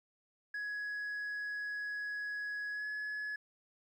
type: tone with pitch glide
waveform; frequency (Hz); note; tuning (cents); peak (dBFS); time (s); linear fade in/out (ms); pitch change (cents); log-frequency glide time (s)
sine; 1675 to 1697.4; G#6 to G#6; +14 to +37; -34; 0.54-3.36; 5; +23; 2.72-2.86
effects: tanh soft clip ceiling -36 dBFS + 12-bit